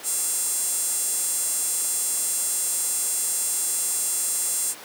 sawtooth tone with high-pass filter, 682 Hz, F5, 41 cents flat, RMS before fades -25 dBFS, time 0.03-4.75 s, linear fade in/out 50 ms, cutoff 8300 Hz, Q 3.9, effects pink hiss -40 dBFS RMS until 4.84 s + high-pass 400 Hz 12 dB/octave

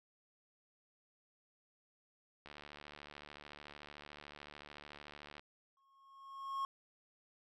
click train, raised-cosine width 0.3 ms, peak -35 dBFS, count 217, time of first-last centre 2.46-5.395 s, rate 73.6 Hz
triangle tone with exponential growth, 1088 Hz, C#6, 33 cents flat, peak -32 dBFS, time 5.77-6.65 s, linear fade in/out 1 ms, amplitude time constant 190 ms
effects none

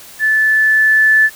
sine tone with level ramp, 1745 Hz, A6, 15 cents flat, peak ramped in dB -10 to -6 dBFS, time 0.19-1.3 s, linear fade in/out 50 ms, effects white hiss -37 dBFS RMS until 1.35 s

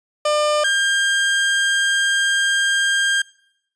30% pulse tone pair in turn, 600 / 1601.8 Hz, D5 / G6, +37 / +37 cents, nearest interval octave + perfect fourth, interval 1700 cents, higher second, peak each -13 dBFS, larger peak neither, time 0.25-0.64 / 0.64-3.22 s, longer second, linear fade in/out 5 ms, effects noise-tail reverb RT60 0.8 s tail -24 dB re dry + resampled to 22050 Hz

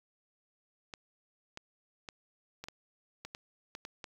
clicks, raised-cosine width 0.2 ms, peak -25 dBFS, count 10, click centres 0.938 / 1.574 / 2.088 / 2.64 / 2.685 / 3.25 / 3.349 / 3.751 / 3.851 / 4.042 s, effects 9-bit

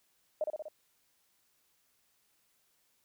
sine tone with echo, 615 Hz, D#5, 20 cents flat, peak -28 dBFS, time 0.41-0.44 s, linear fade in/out 2 ms, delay 61 ms, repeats 4, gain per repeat -3 dB, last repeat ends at 0.684 s, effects white hiss -73 dBFS RMS until 3.04 s

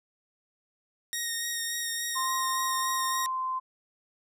10% pulse tone with vibrato, 1864.7 Hz, A#6, in tune, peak -21 dBFS, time 1.13-3.26 s, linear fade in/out 0 ms, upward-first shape sine, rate 3.5 Hz, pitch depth 17 cents each way
sine tone with pitch glide, 1046.5 to 1036.3 Hz, C6 to C6, 0 to -17 cents, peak -28 dBFS, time 2.15-3.6 s, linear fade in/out 20 ms, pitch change -17 cents, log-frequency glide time 3.17-3.4 s
effects none

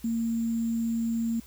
sine tone with sample-and-hold, 229.2 Hz, A#3, 29 cents flat, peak -25 dBFS, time 0.04-1.4 s, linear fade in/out 5 ms, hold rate 7350 Hz, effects added 60 Hz sine -51 dBFS peak until 1.46 s + white hiss -54 dBFS RMS until 1.46 s

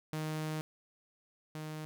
sawtooth tone pair in turn, 155.56 / 154.93 Hz, D#3 / D#3, 0 / -7 cents, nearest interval unison, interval 7 cents, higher first, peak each -31 / -36 dBFS, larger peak first, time 0.13-0.61 / 1.55-1.85 s, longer first, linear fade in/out 0 ms, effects none

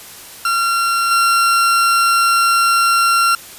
40% pulse tone with level steps, 1370 Hz, F6, 34 cents flat, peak -13 / -10 dBFS, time 0.45-3.35 s, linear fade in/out 2 ms, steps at 1.11 s, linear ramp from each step 2 ms, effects white hiss -36 dBFS RMS until 3.58 s + resampled to 32000 Hz

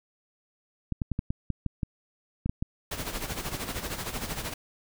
clicks, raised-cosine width 5 ms, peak -16 dBFS, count 11, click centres 0.923 / 1.018 / 1.117 / 1.191 / 1.305 / 1.503 / 1.663 / 1.832 / 2.46 / 2.495 / 2.625 s
pink noise with tremolo, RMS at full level -32 dBFS, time 2.91-4.54 s, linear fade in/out 5 ms, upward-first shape sine, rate 13 Hz, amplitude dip 65%
effects none

